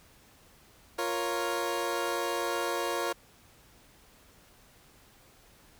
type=chord; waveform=20% pulse; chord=Bb minor; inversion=second; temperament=equal; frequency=349.2 / 466.2 / 554.4 Hz; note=F4 / Bb4 / Db5; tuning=0 / 0 / 0 cents; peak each=-29 dBFS; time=0.98-3.13 s; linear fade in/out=10 ms; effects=pink hiss -59 dBFS RMS until 5.79 s